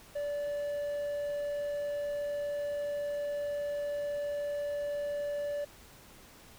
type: tone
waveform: triangle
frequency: 580 Hz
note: D5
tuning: 22 cents flat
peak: -30 dBFS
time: 0.15-5.65 s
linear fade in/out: 10 ms
effects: pink hiss -55 dBFS RMS until 6.58 s